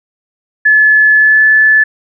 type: tone with pitch glide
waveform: sine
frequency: 1721 to 1736 Hz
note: A6 to A6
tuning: -39 to -24 cents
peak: -4 dBFS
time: 0.65-1.84 s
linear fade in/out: 10 ms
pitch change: +15 cents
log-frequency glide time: 1.14-1.45 s
effects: none